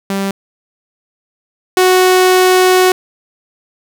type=tone pair in turn; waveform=sawtooth; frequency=196 / 369.2 Hz; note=G3 / F#4; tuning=0 / -4 cents; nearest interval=major seventh; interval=1096 cents; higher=second; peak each=-11 / -3 dBFS; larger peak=second; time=0.1-0.31 / 1.77-2.92 s; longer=second; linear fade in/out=2 ms; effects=none